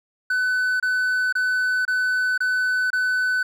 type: tone bursts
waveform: triangle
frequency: 1504 Hz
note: F#6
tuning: 28 cents sharp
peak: -17 dBFS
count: 6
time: 0.3-3.43 s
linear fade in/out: 5 ms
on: 500 ms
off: 26 ms
effects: none